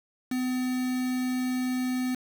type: tone with quantisation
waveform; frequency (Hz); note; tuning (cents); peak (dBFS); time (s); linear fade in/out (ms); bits
triangle; 253.5; B3; +45; -24; 0.31-2.15; 5; 6
effects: none